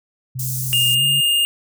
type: tone with pitch glide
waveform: sine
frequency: 128.3 to 141.54 Hz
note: C3 to C#3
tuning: -34 to +36 cents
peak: -24 dBFS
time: 0.35-1.21 s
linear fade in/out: 10 ms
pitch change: +170 cents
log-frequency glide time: 0.96-1.03 s
type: band-stop noise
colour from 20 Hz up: white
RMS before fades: -26 dBFS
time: 0.39-0.95 s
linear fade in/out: 5 ms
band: 190 to 6100 Hz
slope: 24 dB/octave
type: tone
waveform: square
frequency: 2825 Hz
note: F7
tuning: 19 cents sharp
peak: -15 dBFS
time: 0.73-1.45 s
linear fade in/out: 0 ms
effects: none